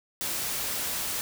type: noise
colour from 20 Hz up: white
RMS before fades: -31 dBFS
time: 0.21-1.21 s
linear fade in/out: 0 ms
effects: none